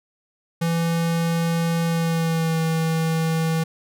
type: tone with pitch glide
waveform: square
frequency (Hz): 167 to 162.06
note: E3 to E3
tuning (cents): +23 to -29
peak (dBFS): -20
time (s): 0.61-3.64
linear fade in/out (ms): 10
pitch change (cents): -52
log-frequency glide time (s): 1.85-2.6
effects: none